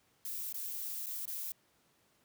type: noise with dropouts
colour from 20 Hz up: violet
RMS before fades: -40 dBFS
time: 0.25-1.52 s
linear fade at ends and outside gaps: 2 ms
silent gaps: 0.527-0.542 / 1.061-1.067 / 1.255-1.277 s
effects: pink hiss -71 dBFS RMS until 2.24 s + high-pass 100 Hz 12 dB/octave